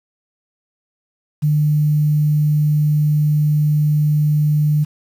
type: tone with quantisation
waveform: sine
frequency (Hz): 150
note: D3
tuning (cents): +37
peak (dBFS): -12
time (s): 1.42-4.85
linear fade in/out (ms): 20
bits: 7
effects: none